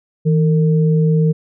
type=tone pair together; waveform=sine; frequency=160 / 454.4 Hz; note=D#3 / A#4; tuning=+49 / -44 cents; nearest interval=octave + tritone; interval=1807 cents; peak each=-11 / -20 dBFS; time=0.25-1.33 s; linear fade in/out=20 ms; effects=none